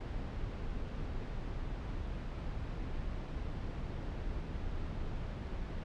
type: noise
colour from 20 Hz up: brown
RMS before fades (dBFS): -39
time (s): 0-5.84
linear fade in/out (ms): 10
effects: low-pass 4000 Hz 12 dB/octave